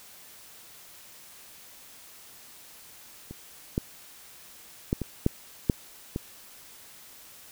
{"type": "clicks", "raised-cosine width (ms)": 3, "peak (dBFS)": [-26, -12, -11, -17, -8, -7, -16], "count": 7, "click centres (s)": [3.31, 3.779, 4.929, 5.017, 5.264, 5.698, 6.161], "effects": ["white hiss -50 dBFS RMS until 7.51 s"]}